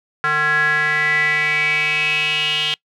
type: tone with band-pass filter sweep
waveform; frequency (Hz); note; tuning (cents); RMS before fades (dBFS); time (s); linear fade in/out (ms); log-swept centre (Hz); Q
square; 151.7; D#3; -44; -18; 0.24-2.74; 0; 1500 to 3100; 7.9
effects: noise-tail reverb RT60 0.1 s tail -24 dB re dry